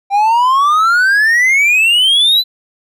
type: exponential sweep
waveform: triangle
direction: up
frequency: 784 to 4057 Hz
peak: -6 dBFS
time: 0.1-2.44 s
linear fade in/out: 50 ms
effects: none